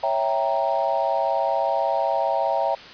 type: chord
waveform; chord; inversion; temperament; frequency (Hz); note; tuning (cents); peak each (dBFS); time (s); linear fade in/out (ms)
sine; C# diminished seventh; none; equal; 554.4 / 659.3 / 784 / 932.3; C#5 / E5 / G5 / Bb5; 0 / 0 / 0 / 0; -26 / -24 / -25 / -26; 0.03-2.75; 5
effects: white hiss -41 dBFS RMS until 2.93 s + resampled to 11025 Hz